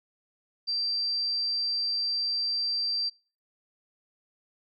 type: tone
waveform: sine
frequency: 4699 Hz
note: D8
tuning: in tune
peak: -26 dBFS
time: 0.67-3.1 s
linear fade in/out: 20 ms
effects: noise-tail reverb RT60 0.4 s tail -26 dB re dry